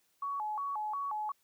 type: tone with vibrato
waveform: sine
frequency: 977 Hz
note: B5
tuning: 19 cents flat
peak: -33 dBFS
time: 0.22-1.32 s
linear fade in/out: 5 ms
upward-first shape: square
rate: 2.8 Hz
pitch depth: 240 cents each way
effects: white hiss -73 dBFS RMS until 1.43 s + high-pass 80 Hz 12 dB/octave